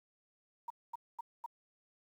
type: tone bursts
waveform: sine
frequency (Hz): 940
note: A#5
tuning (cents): +14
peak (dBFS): -38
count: 4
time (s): 0.68-1.462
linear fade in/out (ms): 5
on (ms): 23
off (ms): 230
effects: 11-bit